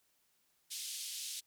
pink band-pass noise, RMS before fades -43 dBFS, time 0.7-1.41 s, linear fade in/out 20 ms, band 3300 to 12000 Hz, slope 24 dB/octave, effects white hiss -75 dBFS RMS until 1.46 s

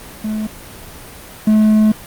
triangle tone pair in turn, 215.2 / 215.2 Hz, A3 / A3, -38 / -38 cents, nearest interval unison, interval 0 cents, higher neither, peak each -16 / -6 dBFS, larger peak second, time 0.24-0.47 / 1.47-1.92 s, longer second, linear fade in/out 5 ms, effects pink hiss -35 dBFS RMS until 2.06 s + Opus 32 kbps

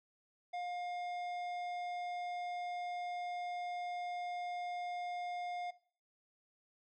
sine tone with tanh clipping, 710 Hz, F5, 28 cents sharp, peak -40 dBFS, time 0.53-5.71 s, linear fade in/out 10 ms, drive 12 dB, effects noise-tail reverb RT60 0.5 s tail -19 dB re dry

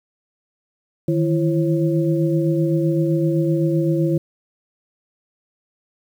sine tone cluster, 154.9 / 162.7 / 336.6 / 540 Hz, D#3 / E3 / E4 / C#5, -7 / -22 / +36 / -45 cents, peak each -19 / -28 / -19 / -26 dBFS, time 1.08-4.18 s, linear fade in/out 5 ms, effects 8-bit

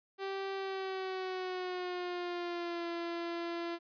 sawtooth tone with pitch glide, 389 to 340.6 Hz, G4 to F4, -13 to -43 cents, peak -32 dBFS, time 0.18-3.79 s, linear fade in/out 50 ms, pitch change -230 cents, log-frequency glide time 0.54-2.87 s, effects resampled to 11025 Hz

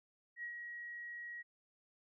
sine tone with ADSR envelope, 1903 Hz, A#6, 35 cents sharp, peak -40 dBFS, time 0.36-1.43 s, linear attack 70 ms, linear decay 91 ms, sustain -4 dB, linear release 23 ms, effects none

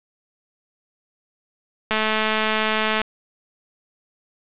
click train, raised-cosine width 0.3 ms, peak -5 dBFS, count 241, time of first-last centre 1.91-3.016 s, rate 217 Hz, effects resampled to 8000 Hz + 7-bit

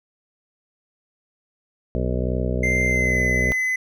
harmonic tone, 62.4 Hz, B1, 19 cents sharp, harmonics 1 / 2 / 3 / 4 / 6 / 7 / 8 / 9 / 10, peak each -24 / -27 / -29 / -30 / -32 / -32 / -33 / -34 / -34 dBFS, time 1.95-3.52 s, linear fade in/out 0 ms
triangle tone with pitch glide, 2089 to 2026 Hz, C7 to B6, -3 to +44 cents, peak -18 dBFS, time 2.63-3.76 s, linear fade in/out 5 ms, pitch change -53 cents, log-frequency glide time 2.87-3.19 s
effects none

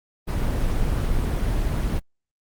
brown noise, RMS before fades -22 dBFS, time 0.27-2 s, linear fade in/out 20 ms, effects Opus 24 kbps

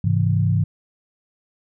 sine chord, Ab augmented, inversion none, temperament equal with one note detuned, 103.83 / 133.87 / 164.81 Hz, Ab2 / C3 / E3, 0 / +40 / 0 cents, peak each -18 / -22 / -21 dBFS, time 0.04-0.64 s, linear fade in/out 5 ms, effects none

